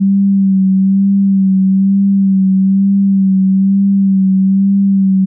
sine tone with vibrato, 193.9 Hz, G3, 19 cents flat, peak -7 dBFS, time 0-5.26 s, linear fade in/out 20 ms, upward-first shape sine, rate 1.1 Hz, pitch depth 33 cents each way, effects none

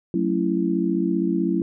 sine chord, F# minor seventh, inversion none, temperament just, 185 / 222 / 277.5 / 333 Hz, F#3 / A3 / C#4 / E4, 0 / +16 / +2 / +18 cents, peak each -24 / -27 / -26 / -23 dBFS, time 0.14-1.62 s, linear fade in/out 2 ms, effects none

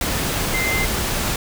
sine tone in noise, 2080 Hz, C7, 11 cents flat, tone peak -21 dBFS, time 0.54-0.85 s, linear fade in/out 2 ms, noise pink, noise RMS -22 dBFS, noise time 0.01-1.36 s, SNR -2 dB, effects none

